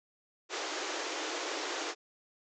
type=band-pass noise; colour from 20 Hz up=pink; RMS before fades=-37 dBFS; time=0.49-1.95 s; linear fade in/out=50 ms; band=300 to 7300 Hz; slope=96 dB/octave; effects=none